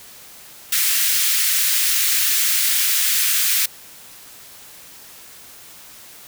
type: high-pass noise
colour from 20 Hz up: white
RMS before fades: -18 dBFS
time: 0.72-3.66 s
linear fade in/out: 5 ms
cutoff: 1600 Hz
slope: 24 dB/octave
effects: white hiss -42 dBFS RMS until 6.27 s